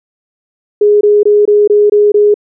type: tone bursts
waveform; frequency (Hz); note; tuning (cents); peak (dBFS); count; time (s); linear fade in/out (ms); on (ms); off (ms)
sine; 415.3; G#4; 0; -4; 7; 0.81-2.342; 5; 200; 22
effects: none